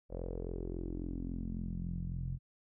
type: tone with low-pass filter sweep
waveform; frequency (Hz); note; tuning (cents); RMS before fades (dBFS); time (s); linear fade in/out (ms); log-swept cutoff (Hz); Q
sawtooth; 43.65; F1; 0; -39; 0.09-2.39; 50; 550 to 130; 4.6
effects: none